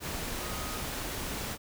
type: tone in noise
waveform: sine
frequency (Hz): 1252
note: D#6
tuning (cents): +10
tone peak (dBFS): -44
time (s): 0.4-0.81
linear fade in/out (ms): 50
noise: pink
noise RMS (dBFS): -36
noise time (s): 0-1.58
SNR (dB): -11
effects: none